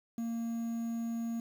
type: tone with quantisation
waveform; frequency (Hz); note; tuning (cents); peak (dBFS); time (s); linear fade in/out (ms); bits
triangle; 230.7; A#3; -18; -31; 0.18-1.4; 2; 9
effects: none